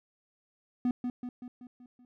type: tone with echo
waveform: triangle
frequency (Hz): 246.9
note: B3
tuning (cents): 0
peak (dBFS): -23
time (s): 0.85-0.91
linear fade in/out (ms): 2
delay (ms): 190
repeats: 6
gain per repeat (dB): -5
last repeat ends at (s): 2.05
effects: none